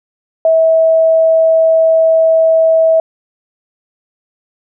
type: tone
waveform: sine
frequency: 648 Hz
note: E5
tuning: 30 cents flat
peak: -6 dBFS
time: 0.45-3 s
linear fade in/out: 2 ms
effects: none